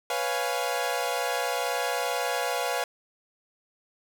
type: chord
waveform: sawtooth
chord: C# dominant seventh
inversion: third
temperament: equal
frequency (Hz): 493.9 / 554.4 / 698.5 / 830.6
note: B4 / C#5 / E#5 / G#5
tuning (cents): 0 / 0 / 0 / 0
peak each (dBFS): -28 / -29 / -27 / -29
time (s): 0.1-2.84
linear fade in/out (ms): 2
effects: none